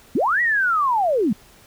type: linear two-way sweep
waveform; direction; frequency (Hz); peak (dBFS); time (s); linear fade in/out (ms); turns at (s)
sine; up then down; 179.1 to 1956 to 179.1; -16; 0.15-1.33; 5; 0.41
effects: pink hiss -50 dBFS RMS until 1.66 s